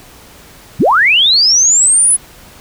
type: linear sweep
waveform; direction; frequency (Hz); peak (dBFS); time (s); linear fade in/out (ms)
sine; up; 69.3 to 10330; -6; 0.79-2.17; 20
effects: pink hiss -39 dBFS RMS until 2.6 s